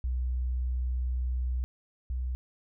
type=tone pair in turn; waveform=sine; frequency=62.4 / 62.87 Hz; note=B1 / B1; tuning=+19 / +32 cents; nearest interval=unison; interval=13 cents; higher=second; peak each=-27 / -29 dBFS; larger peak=first; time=0.04-1.64 / 2.1-2.35 s; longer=first; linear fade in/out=0 ms; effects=none